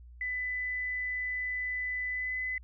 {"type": "tone with pitch glide", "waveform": "sine", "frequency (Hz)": [1999, 2015], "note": ["B6", "B6"], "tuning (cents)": [20, 34], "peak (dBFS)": -31, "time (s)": [0.21, 2.58], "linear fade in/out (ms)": 2, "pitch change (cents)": 14, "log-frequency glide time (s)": [2.1, 2.38], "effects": ["added 60 Hz sine -48 dBFS peak until 2.63 s"]}